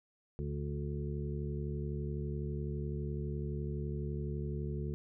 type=harmonic tone with a mistuned harmonic; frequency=71.9 Hz; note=D2; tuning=36 cents flat; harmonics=1 / 2 / 3 / 5 / 6; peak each=-39 / -38 / -44 / -44 / -47 dBFS; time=0.39-4.94 s; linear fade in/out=0 ms; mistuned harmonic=6; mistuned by=+16 cents; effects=none